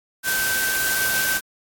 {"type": "tone in noise", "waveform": "sine", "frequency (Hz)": 1547, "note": "G6", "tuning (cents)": -23, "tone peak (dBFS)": -22, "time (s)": [0.23, 1.41], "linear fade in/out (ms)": 50, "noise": "white", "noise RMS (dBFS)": -24, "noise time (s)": [0.23, 1.41], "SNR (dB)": -1, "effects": ["AAC 64 kbps"]}